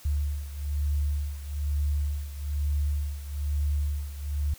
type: beating tone pair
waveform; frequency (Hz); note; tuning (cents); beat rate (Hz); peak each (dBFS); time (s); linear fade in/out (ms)
sine; 72.4 / 73.5; D2 / D2; -24 / +2; 1.1; -27 / -31; 0.05-4.54; 5
effects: white hiss -51 dBFS RMS until 4.58 s